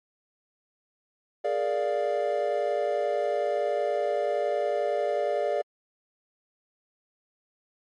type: chord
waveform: triangle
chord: Bb dominant seventh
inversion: third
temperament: equal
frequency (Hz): 415.3 / 466.2 / 587.3 / 698.5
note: Ab4 / Bb4 / D5 / F5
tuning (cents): 0 / 0 / 0 / 0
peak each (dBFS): -29 / -30 / -25 / -29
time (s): 1.44-5.62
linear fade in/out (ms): 10
effects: MP3 48 kbps